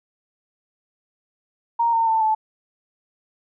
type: tone with pitch steps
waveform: sine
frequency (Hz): 932.3 / 911.5 / 891.2 / 871.4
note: A#5 / A#5 / A5 / A5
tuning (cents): 0 / -39 / +22 / -17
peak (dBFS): -16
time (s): 1.79-2.35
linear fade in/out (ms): 10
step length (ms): 140
effects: none